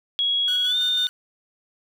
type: tone with pitch glide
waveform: sine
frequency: 3322 to 3623 Hz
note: G#7 to A7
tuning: 0 to +50 cents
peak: -19 dBFS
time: 0.19-1.07 s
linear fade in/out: 0 ms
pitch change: +150 cents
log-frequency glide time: 0.65-0.77 s
type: tone with tremolo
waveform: sawtooth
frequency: 1480 Hz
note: F#6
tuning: in tune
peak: -29 dBFS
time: 0.48-1.09 s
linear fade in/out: 0 ms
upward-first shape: square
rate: 6.1 Hz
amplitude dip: 45%
effects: none